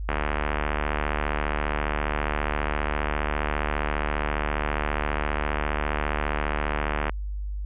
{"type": "click train", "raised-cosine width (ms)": 0.5, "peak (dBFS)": -10, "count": 525, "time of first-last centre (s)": [0.09, 7.095], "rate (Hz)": 74.8, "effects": ["added 50 Hz sine -28 dBFS peak until 7.65 s", "resampled to 8000 Hz"]}